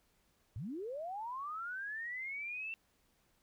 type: linear sweep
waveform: sine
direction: up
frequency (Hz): 87.1 to 2700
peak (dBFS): -39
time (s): 0.56-2.74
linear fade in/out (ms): 0
effects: pink hiss -74 dBFS RMS until 3.42 s